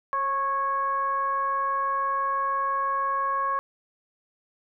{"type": "tone with frequency modulation", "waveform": "sine", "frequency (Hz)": 1100, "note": "C#6", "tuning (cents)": -14, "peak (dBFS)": -23, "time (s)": [0.13, 3.59], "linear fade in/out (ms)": 0, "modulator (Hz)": 558, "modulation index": 0.48, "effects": []}